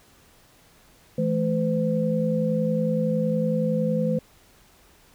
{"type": "tone cluster", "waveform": "sine", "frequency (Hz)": [164.9, 215.7, 509], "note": ["E3", "A3", "C5"], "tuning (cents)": [1, -34, -48], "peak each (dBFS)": -25, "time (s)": [1.18, 4.19], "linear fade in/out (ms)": 5, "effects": ["pink hiss -56 dBFS RMS until 5.14 s"]}